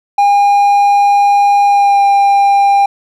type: tone with pitch glide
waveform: triangle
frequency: 810 to 799.3 Hz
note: G#5 to G5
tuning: -43 to +33 cents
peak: -4 dBFS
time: 0.18-2.86 s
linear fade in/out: 5 ms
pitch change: -24 cents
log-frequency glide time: 1.66-2.03 s
effects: none